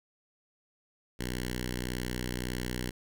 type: tone with notch filter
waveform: 5% pulse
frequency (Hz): 61.74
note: B1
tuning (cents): 0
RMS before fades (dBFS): -35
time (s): 1.19-2.91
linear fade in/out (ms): 10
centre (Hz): 680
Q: 0.63
effects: none